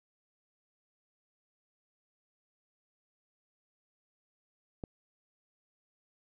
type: click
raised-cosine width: 2 ms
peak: -25 dBFS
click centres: 4.838 s
effects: none